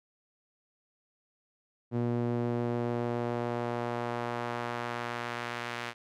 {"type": "tone with band-pass filter sweep", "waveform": "sawtooth", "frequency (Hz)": 119.5, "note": "A#2", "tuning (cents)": 43, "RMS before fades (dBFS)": -33, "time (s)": [1.91, 5.94], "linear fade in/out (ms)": 50, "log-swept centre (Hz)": [270, 2100], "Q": 0.89, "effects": []}